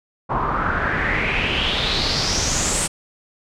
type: noise with low-pass filter sweep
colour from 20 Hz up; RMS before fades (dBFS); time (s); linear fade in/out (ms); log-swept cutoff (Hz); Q
pink; -21; 0.29-2.88; 20; 1000 to 8800; 5.2
effects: none